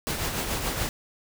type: noise with tremolo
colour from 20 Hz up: pink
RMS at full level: -27 dBFS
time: 0.07-0.89 s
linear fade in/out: 0 ms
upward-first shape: triangle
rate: 7 Hz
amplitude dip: 50%
effects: none